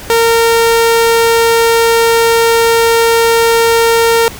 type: tone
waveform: sawtooth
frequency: 460 Hz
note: A#4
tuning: 23 cents flat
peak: -3 dBFS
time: 0.1-4.28 s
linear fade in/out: 0 ms
effects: pink hiss -29 dBFS RMS until 4.39 s